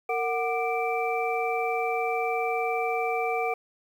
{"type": "tone cluster", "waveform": "sine", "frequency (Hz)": [459.8, 739, 1192, 2334], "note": ["A#4", "F#5", "D6", "D7"], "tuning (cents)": [-24, -2, 25, -11], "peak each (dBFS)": [-29, -28, -35, -32], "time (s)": [0.09, 3.54], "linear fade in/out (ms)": 5, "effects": ["9-bit"]}